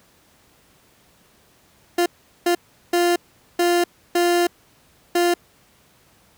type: tone bursts at uneven times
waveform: 30% pulse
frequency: 348.8 Hz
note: F4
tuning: 2 cents flat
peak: -13 dBFS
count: 6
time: 1.98-2.06 / 2.46-2.55 / 2.93-3.16 / 3.59-3.84 / 4.15-4.47 / 5.15-5.34 s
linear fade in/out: 5 ms
effects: pink hiss -56 dBFS RMS until 6.37 s + high-pass 60 Hz 12 dB/octave